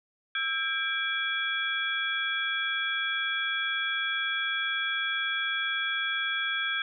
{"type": "tone cluster", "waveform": "sine", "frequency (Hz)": [1322, 1604, 2338, 3348], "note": ["E6", "G6", "D7", "G#7"], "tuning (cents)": [5, 39, -8, 13], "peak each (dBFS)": [-37, -30, -34, -32], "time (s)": [0.35, 6.82], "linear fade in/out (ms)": 2, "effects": []}